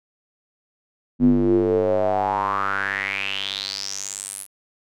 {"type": "tone with band-pass filter sweep", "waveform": "square", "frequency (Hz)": 49.19, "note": "G1", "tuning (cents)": 7, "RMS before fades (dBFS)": -22, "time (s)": [1.19, 4.47], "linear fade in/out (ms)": 50, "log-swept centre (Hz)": [230, 11000], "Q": 6.8, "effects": []}